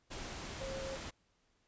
sine tone in noise, 536 Hz, C5, 42 cents sharp, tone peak -41 dBFS, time 0.6-0.97 s, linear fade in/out 20 ms, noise pink, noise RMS -44 dBFS, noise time 0.1-1.11 s, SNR 0 dB, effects pink hiss -75 dBFS RMS until 1.67 s + resampled to 16000 Hz

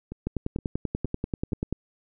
two click trains, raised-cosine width 3 ms, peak -22 / -14 dBFS, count 4 / 16, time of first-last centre 0.12-1.522 / 0.27-1.726 s, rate 2.14 / 10.3 Hz, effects none

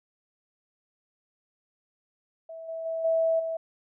sine tone with level steps, 653 Hz, E5, 17 cents flat, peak -38 / -32 / -28 / -21 / -28 dBFS, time 2.49-3.57 s, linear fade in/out 5 ms, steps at 2.68 / 2.85 / 3.04 / 3.39 s, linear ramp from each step 10 ms, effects none

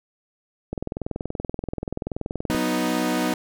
click train, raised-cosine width 2 ms, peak -14 dBFS, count 39, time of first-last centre 0.73-2.548 s, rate 20.9 Hz
sawtooth chord, B major, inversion second, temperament equal, 185 / 246.9 / 311.1 Hz, F#3 / B3 / D#4, 0 / 0 / 0 cents, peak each -25 / -21 / -21 dBFS, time 2.5-3.34 s, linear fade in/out 2 ms
effects none

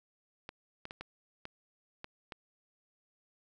clicks, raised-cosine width 0.3 ms, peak -26 dBFS, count 7, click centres 0.491 / 0.854 / 0.909 / 1.01 / 1.454 / 2.044 / 2.322 s, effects none

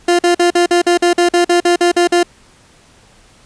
30% pulse tone bursts, 349.2 Hz, F4, in tune, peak -6 dBFS, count 14, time 0.08-2.231 s, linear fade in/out 5 ms, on 110 ms, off 47 ms, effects pink hiss -47 dBFS RMS until 3.45 s + resampled to 22050 Hz

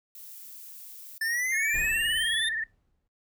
violet noise, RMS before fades -45 dBFS, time 0.15-1.18 s, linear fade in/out 2 ms
square exponential sweep, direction up, 1760 to 3660 Hz, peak -27 dBFS, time 1.21-2.49 s, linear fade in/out 5 ms
sine tone with vibrato, 1804 Hz, A6, 43 cents sharp, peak -28 dBFS, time 1.52-2.64 s, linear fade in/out 5 ms, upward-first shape sine, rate 19 Hz, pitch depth 70 cents each way
brown noise with exponential decay, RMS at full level -36 dBFS, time 1.74-3.08 s, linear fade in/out 5 ms, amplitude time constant 290 ms
effects noise-tail reverb RT60 0.2 s tail -21 dB re dry

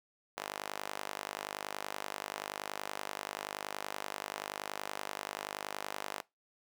sawtooth tone with high-pass filter, 50.5 Hz, G#1, 48 cents flat, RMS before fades -42 dBFS, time 0.37-6.21 s, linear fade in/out 0 ms, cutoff 730 Hz, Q 1, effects noise-tail reverb RT60 0.2 s tail -21 dB re dry

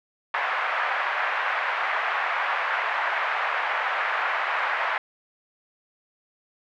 white band-pass noise, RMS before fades -26 dBFS, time 0.34-4.98 s, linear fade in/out 2 ms, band 690 to 2000 Hz, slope 24 dB/octave, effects none

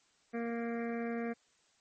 harmonic tone, 233.1 Hz, A#3, in tune, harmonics 1 / 2 / 3 / 5 / 6 / 7 / 8 / 9 / 10, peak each -36 / -39 / -44 / -52 / -54 / -50 / -52 / -52 / -55 dBFS, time 0.33-1.34 s, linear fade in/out 20 ms, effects white hiss -70 dBFS RMS until 1.8 s + MP3 32 kbps

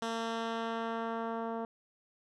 10% pulse tone with low-pass filter sweep, 227.9 Hz, A#3, 39 cents flat, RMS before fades -36 dBFS, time 0.02-1.65 s, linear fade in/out 2 ms, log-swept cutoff 6800 to 840 Hz, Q 0.81, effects none

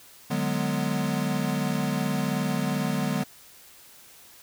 square chord, G# half-diminished seventh, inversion second, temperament equal with one note detuned, 149.31 / 185 / 207.7 / 246.9 Hz, D3 / F#3 / G#3 / B3, +29 / 0 / 0 / 0 cents, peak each -31 dBFS, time 0.3-3.24 s, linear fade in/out 10 ms, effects white hiss -51 dBFS RMS until 4.42 s

